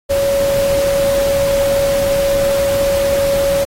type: tone in noise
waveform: sine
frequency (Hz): 557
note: C#5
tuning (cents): +8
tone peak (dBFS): -12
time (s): 0.09-3.65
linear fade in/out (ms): 20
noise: pink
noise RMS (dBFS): -24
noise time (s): 0.09-3.65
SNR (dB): +9
effects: AAC 48 kbps